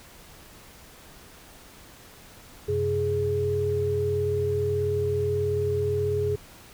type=tone cluster; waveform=sine; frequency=93.4 / 131.8 / 417.2 Hz; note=F#2 / C3 / G#4; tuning=+17 / +13 / +8 cents; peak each=-29 / -32 / -24 dBFS; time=2.68-6.36 s; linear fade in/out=10 ms; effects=pink hiss -49 dBFS RMS until 6.73 s